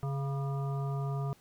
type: harmonic tone with a mistuned harmonic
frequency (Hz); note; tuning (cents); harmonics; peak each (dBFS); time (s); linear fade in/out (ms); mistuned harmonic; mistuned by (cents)
138.59; C#3; 0; 1 / 3 / 5 / 7 / 9; -31 / -43 / -44 / -48 / -46; 0.03-1.33; 0; 9; -55
effects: pink hiss -63 dBFS RMS until 1.4 s